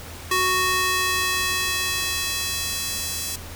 square tone with high-pass filter sweep, 370 Hz, F#4, in tune, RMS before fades -24 dBFS, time 0.31-3.36 s, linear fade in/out 5 ms, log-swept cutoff 910 to 5700 Hz, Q 0.77, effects added 85 Hz sine -39 dBFS peak until 3.55 s + pink hiss -39 dBFS RMS until 3.55 s

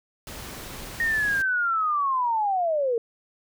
pink noise, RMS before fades -38 dBFS, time 0.27-1.42 s, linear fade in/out 2 ms
sine linear sweep, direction down, 1864.7 to 448.1 Hz, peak -21 dBFS, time 1-2.98 s, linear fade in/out 2 ms
effects none

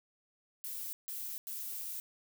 violet noise bursts at uneven times, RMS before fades -41 dBFS, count 3, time 0.64-0.93 / 1.08-1.38 / 1.47-2 s, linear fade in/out 0 ms, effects none

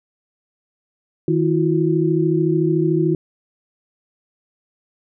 sine tone cluster, 157.3 / 326.6 / 360.2 Hz, D#3 / E4 / F#4, +19 / -16 / -46 cents, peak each -19 dBFS, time 1.28-3.15 s, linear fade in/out 2 ms, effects none

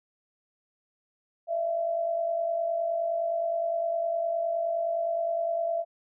sine tone pair together, 623.3 / 673 Hz, D#5 / E5, +3 / +36 cents, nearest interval minor second, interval 133 cents, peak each -34 / -26 dBFS, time 1.47-5.85 s, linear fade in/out 50 ms, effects none

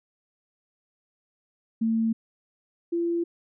sine tone pair in turn, 225 / 340.6 Hz, A3 / F4, +39 / -43 cents, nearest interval perfect fifth, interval 718 cents, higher second, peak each -21 / -23 dBFS, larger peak first, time 1.81-2.13 / 2.92-3.24 s, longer neither, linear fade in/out 10 ms, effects none

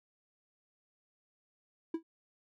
triangle tone with exponential decay, 327.2 Hz, E4, 13 cents flat, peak -26 dBFS, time 1.94-2.03 s, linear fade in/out 5 ms, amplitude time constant 18 ms, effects none

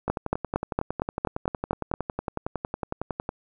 two click trains, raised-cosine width 1 ms, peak -9 / -14 dBFS, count 9 / 36, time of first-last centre 0.1-1.939 / 0.08-3.291 s, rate 4.35 / 10.9 Hz, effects none

